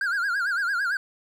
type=tone with vibrato; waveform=triangle; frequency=1509 Hz; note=F#6; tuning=34 cents sharp; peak=-21 dBFS; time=0.01-0.97 s; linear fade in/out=2 ms; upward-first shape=sine; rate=8.9 Hz; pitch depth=160 cents each way; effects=none